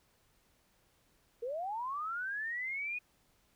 sine linear sweep, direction up, 448.8 to 2489 Hz, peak -35 dBFS, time 1.42-2.99 s, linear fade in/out 10 ms, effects pink hiss -71 dBFS RMS until 3.55 s

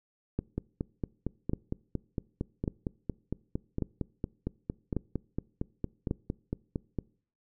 two click trains, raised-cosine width 3 ms, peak -16 / -18 dBFS, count 6 / 29, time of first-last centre 0.39-6.111 / 0.58-6.987 s, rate 0.874 / 4.37 Hz, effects noise-tail reverb RT60 0.5 s tail -24 dB re dry

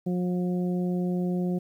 harmonic tone, 179.3 Hz, F3, 46 cents sharp, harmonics 1 / 2 / 3 / 4, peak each -25 / -32 / -39 / -43 dBFS, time 0.06-1.59 s, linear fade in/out 10 ms, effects 10-bit

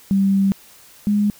sine tone pair in turn, 195.4 / 206.5 Hz, G3 / G#3, -5 / -10 cents, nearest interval minor second, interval 95 cents, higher second, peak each -13 / -14 dBFS, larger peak first, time 0.11-0.52 / 1.07-1.3 s, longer first, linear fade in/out 0 ms, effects white hiss -47 dBFS RMS until 1.39 s

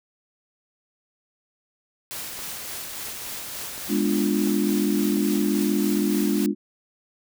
white noise with tremolo, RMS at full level -33 dBFS, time 2.11-6.46 s, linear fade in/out 0 ms, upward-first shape sine, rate 3.5 Hz, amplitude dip 25%
click train, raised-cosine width 1 ms, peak -27 dBFS, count 5, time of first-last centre 2.39-5.168 s, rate 1.44 Hz
sine chord, G# diminished seventh, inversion none, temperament equal, 207.7 / 246.9 / 293.7 / 349.2 Hz, G#3 / B3 / D4 / F4, 0 / 0 / 0 / 0 cents, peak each -23 / -29 / -24 / -27 dBFS, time 3.88-6.55 s, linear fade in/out 50 ms
effects none

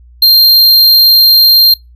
square tone, 4186 Hz, C8, in tune, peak -3 dBFS, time 0.22-1.74 s, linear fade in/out 5 ms, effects noise-tail reverb RT60 0.2 s tail -24 dB re dry + added 60 Hz sine -36 dBFS peak until 1.95 s

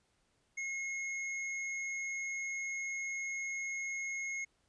square tone, 2163 Hz, C#7, 43 cents flat, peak -37 dBFS, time 0.57-4.45 s, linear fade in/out 10 ms, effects pink hiss -75 dBFS RMS until 4.68 s + resampled to 22050 Hz

